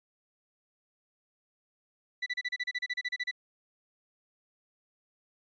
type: tone bursts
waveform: 35% pulse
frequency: 1975.5 Hz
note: B6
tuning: in tune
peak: -28 dBFS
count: 15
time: 2.22-3.313 s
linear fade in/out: 10 ms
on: 43 ms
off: 32 ms
effects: resampled to 16000 Hz